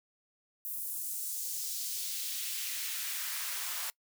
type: noise with high-pass filter sweep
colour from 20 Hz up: white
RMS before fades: -37 dBFS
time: 0.65-3.9 s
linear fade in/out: 0 ms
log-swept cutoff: 12000 to 890 Hz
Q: 1.1
effects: noise-tail reverb RT60 0.1 s tail -23 dB re dry